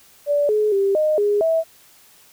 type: tone with pitch steps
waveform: sine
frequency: 580 / 425 / 394 / 615 / 412 / 651 Hz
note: D5 / G#4 / G4 / D#5 / G#4 / E5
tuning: -22 / +40 / +9 / -20 / -14 / -22 cents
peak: -15 dBFS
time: 0.26-1.64 s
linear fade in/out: 50 ms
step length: 230 ms
effects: white hiss -51 dBFS RMS until 2.32 s